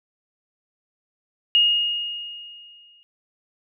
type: tone with exponential decay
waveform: sine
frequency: 2858 Hz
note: F7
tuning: 39 cents sharp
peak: -12 dBFS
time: 1.55-3.03 s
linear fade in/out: 0 ms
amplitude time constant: 320 ms
effects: none